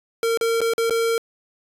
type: tone with dropouts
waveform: square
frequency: 458.4 Hz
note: A#4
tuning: 29 cents flat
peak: -19 dBFS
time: 0.23-1.18 s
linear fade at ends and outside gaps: 1 ms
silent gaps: 0.374-0.411 / 0.606-0.615 / 0.736-0.78 / 0.897-0.907 s
effects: resampled to 32000 Hz

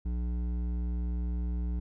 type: tone with hard clipping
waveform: sine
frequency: 59.8 Hz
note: A#1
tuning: 45 cents sharp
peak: -31 dBFS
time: 0.05-1.8 s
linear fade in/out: 10 ms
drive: 10 dB
effects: none

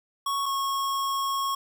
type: tone pair in turn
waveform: square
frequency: 1108.7 / 1094.7 Hz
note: C#6 / C#6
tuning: 0 / -22 cents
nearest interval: unison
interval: 22 cents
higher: first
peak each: -26 dBFS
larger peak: neither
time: 0.26-0.46 / 0.46-1.55 s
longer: second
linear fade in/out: 5 ms
effects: none

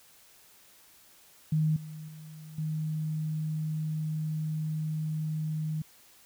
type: tone with level steps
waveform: sine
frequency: 155.56 Hz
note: D#3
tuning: in tune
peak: -23 / -39 / -43 / -29 dBFS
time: 1.52-5.82 s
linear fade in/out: 5 ms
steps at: 1.76 / 2.08 / 2.58 s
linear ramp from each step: 5 ms
effects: white hiss -58 dBFS RMS until 6.25 s

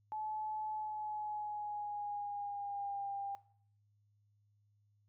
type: tone with pitch glide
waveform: sine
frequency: 860 to 797.8 Hz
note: A5 to G5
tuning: -40 to +30 cents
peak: -38 dBFS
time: 0.12-3.35 s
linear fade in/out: 0 ms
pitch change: -130 cents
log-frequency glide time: 0.72-3.08 s
effects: noise-tail reverb RT60 0.6 s tail -19 dB re dry + added 103 Hz sine -70 dBFS peak until 5.08 s

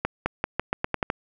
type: accelerating click train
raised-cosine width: 0.5 ms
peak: -8 dBFS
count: 9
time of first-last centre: 0.05-1.101 s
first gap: 210 ms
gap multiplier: 0.86
effects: none

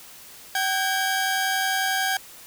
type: tone pair together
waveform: sawtooth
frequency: 765.5 / 1622 Hz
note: G5 / G#6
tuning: -41 / -41 cents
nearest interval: octave + minor second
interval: 1300 cents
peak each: -21 dBFS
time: 0.55-2.17 s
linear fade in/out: 2 ms
effects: white hiss -45 dBFS RMS until 2.46 s

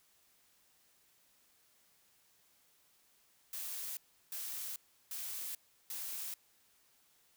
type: noise bursts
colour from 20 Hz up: blue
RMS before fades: -42 dBFS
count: 4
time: 3.53-6.34 s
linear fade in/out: 2 ms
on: 440 ms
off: 350 ms
effects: white hiss -70 dBFS RMS until 7.36 s

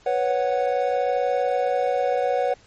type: chord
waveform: triangle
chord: B suspended second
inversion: none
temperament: equal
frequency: 493.9 / 554.4 / 740 Hz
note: B4 / C#5 / F#5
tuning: 0 / 0 / 0 cents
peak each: -22 dBFS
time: 0.06-2.54 s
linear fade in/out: 5 ms
effects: pink hiss -54 dBFS RMS until 2.66 s + MP3 32 kbps

